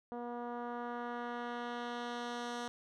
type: tone with low-pass filter sweep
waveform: 10% pulse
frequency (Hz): 240.2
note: B3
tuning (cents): -48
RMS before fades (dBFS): -41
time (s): 0.12-2.68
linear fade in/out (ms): 0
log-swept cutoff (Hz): 730 to 6700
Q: 0.95
effects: none